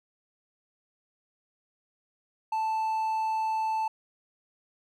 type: tone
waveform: triangle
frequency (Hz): 880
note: A5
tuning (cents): 0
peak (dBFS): -24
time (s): 2.52-3.88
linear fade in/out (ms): 5
effects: none